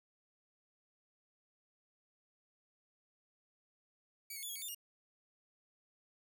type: tone with pitch steps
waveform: 5% pulse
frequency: 2280 / 2185 / 3452 / 3316 / 2236 / 3575 / 2847 Hz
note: C#7 / C#7 / A7 / G#7 / C#7 / A7 / F7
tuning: +48 / -26 / -34 / -3 / +14 / +27 / +33 cents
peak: -34 dBFS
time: 4.3-4.748 s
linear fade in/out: 5 ms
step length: 64 ms
effects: none